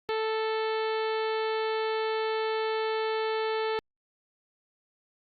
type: harmonic tone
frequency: 440 Hz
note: A4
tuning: in tune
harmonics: 1 / 2 / 3 / 4 / 5 / 6 / 7 / 8 / 9 / 10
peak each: -28 / -34 / -38 / -40 / -42 / -44 / -45 / -46 / -47 / -48 dBFS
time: 0.09-3.79 s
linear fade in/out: 0 ms
effects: Opus 48 kbps